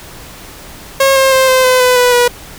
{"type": "tone with pitch steps", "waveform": "sawtooth", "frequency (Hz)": [542, 533.6, 525.4, 517.2, 509.2, 501.3, 493.6, 485.9], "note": ["C#5", "C5", "C5", "C5", "C5", "B4", "B4", "B4"], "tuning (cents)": [-39, 34, 7, -20, -47, 26, -1, -28], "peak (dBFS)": -3, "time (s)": [1, 2.28], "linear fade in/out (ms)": 5, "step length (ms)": 160, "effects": ["pink hiss -33 dBFS RMS until 2.58 s"]}